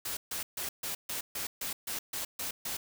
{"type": "noise bursts", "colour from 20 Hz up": "white", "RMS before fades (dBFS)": -36, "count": 11, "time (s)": [0.05, 2.77], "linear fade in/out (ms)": 5, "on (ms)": 120, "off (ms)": 140, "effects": []}